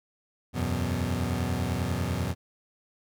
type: chord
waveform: 25% pulse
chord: E suspended second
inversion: none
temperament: equal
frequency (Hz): 82.41 / 92.5 / 123.47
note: E2 / F#2 / B2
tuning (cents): 0 / 0 / 0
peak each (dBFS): -28 / -27 / -28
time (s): 0.53-2.35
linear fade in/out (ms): 50
effects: none